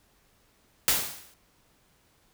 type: noise with exponential decay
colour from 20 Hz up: white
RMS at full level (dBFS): -20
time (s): 0.88-1.34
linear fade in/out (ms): 0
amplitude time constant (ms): 100
effects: pink hiss -65 dBFS RMS until 2.33 s